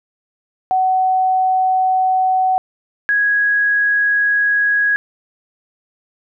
sine tone pair in turn, 750 / 1659.6 Hz, F#5 / G#6, +23 / -2 cents, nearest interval octave + major second, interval 1375 cents, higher second, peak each -12 dBFS, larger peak neither, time 0.71-2.58 / 3.09-4.96 s, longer neither, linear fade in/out 0 ms, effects none

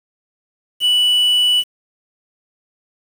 triangle tone with quantisation, 2960 Hz, F#7, in tune, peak -10 dBFS, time 0.8-1.64 s, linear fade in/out 50 ms, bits 6, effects none

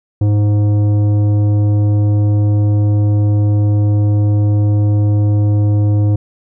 triangle tone with tanh clipping, 103.83 Hz, G#2, in tune, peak -11 dBFS, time 0.21-6.16 s, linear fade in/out 5 ms, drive 15 dB, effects none

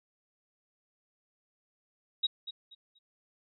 sine tone with echo, 3812 Hz, A#7, 38 cents sharp, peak -25 dBFS, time 2.23-2.27 s, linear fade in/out 10 ms, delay 240 ms, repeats 3, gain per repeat -12 dB, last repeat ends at 2.99 s, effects none

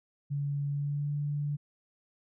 sine tone with pitch glide, 142.6 to 145.76 Hz, C#3 to D3, +49 to -13 cents, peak -29 dBFS, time 0.3-1.57 s, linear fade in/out 20 ms, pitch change +38 cents, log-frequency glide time 0.69-1.12 s, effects none

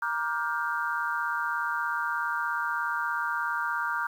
sine chord, G minor seventh, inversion first, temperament just, 940.8 / 1176 / 1411.2 / 1568 Hz, Bb5 / D6 / F6 / G6, +16 / +2 / +18 / 0 cents, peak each -33 / -33 / -31 / -33 dBFS, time 0.02-4.07 s, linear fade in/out 5 ms, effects 9-bit

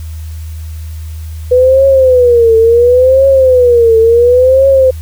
sine tone with vibrato, 493.9 Hz, B4, in tune, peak -3 dBFS, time 1.51-4.91 s, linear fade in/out 10 ms, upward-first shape triangle, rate 0.71 Hz, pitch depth 180 cents each way, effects added 79 Hz sine -20 dBFS peak until 5.01 s + white hiss -40 dBFS RMS until 5.01 s

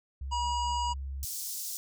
sine tone with pitch glide, 67.4 to 67.87 Hz, C#2 to C#2, -48 to -36 cents, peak -34 dBFS, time 0.21-1.25 s, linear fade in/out 5 ms, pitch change +12 cents, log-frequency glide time 0.65-0.93 s
harmonic tone, 963 Hz, B5, 44 cents flat, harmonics 1 / 3 / 5 / 7 / 8, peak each -29 / -39 / -43 / -46 / -47 dBFS, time 0.31-0.94 s, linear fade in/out 20 ms
pink high-pass noise, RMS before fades -37 dBFS, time 1.23-1.77 s, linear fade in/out 0 ms, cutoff 5300 Hz, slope 24 dB/octave
effects none

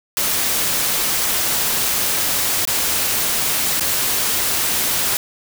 white noise with dropouts, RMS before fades -19 dBFS, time 0.17-5.17 s, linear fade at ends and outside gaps 1 ms, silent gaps 2.652-2.674 / 3.798-3.807 s, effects none

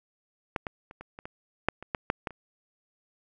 clicks, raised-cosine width 0.5 ms, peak -13 / -18 / -30 / -27 / -27 / -23 / -7 / -26 / -13 / -9 / -16 / -30 dBFS, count 12, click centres 0.562 / 0.668 / 0.911 / 1.01 / 1.189 / 1.255 / 1.686 / 1.826 / 1.948 / 2.101 / 2.272 / 2.307 s, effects none

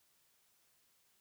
silence, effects white hiss -73 dBFS RMS until 1.2 s

